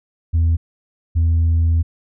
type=tone pair in turn; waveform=sine; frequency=82.41 / 82.41 Hz; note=E2 / E2; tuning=0 / 0 cents; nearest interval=unison; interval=0 cents; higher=neither; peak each=-10 dBFS; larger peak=neither; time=0.33-0.57 / 1.15-1.83 s; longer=second; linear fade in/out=20 ms; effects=tanh soft clip ceiling -11 dBFS